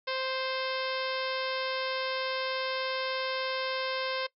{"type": "harmonic tone", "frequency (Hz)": 523.3, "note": "C5", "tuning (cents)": 0, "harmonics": [1, 2, 3, 4, 5, 6, 7, 8, 9, 10], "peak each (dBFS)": [-34, -37, -39, -40, -41, -42, -42, -43, -44, -44], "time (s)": [0.07, 4.27], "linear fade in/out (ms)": 10, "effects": ["noise-tail reverb RT60 0.1 s tail -19 dB re dry"]}